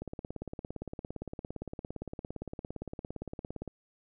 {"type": "click train", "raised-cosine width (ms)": 2, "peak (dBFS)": -25, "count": 65, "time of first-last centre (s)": [0.02, 3.677], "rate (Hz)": 17.5, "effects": []}